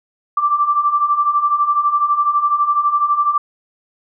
sine beating tone pair, 1164 / 1176 Hz, D6 / D6, -16 / +2 cents, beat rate 12 Hz, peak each -19 / -14 dBFS, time 0.37-3.38 s, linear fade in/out 5 ms, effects none

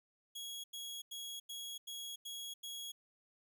sawtooth tone bursts, 3322 Hz, G#7, in tune, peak -40 dBFS, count 7, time 0.35-2.92 s, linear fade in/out 10 ms, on 290 ms, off 90 ms, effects none

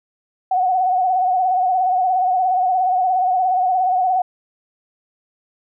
sine tone with vibrato, 740 Hz, F#5, in tune, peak -14 dBFS, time 0.51-4.22 s, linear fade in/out 5 ms, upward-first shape sine, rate 17 Hz, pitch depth 56 cents each way, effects none

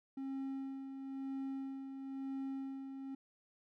triangle tone with tremolo, 269.6 Hz, C#4, 48 cents flat, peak -36 dBFS, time 0.17-3.15 s, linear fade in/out 5 ms, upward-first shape sine, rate 1 Hz, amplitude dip 50%, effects none

